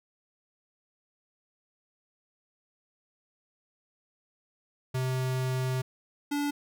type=tone pair in turn; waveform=square; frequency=129.3 / 288.9 Hz; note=C3 / D4; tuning=-20 / -28 cents; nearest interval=octave + major second; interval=1392 cents; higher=second; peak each=-28 dBFS; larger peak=neither; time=4.94-5.82 / 6.31-6.51 s; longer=first; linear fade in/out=10 ms; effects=none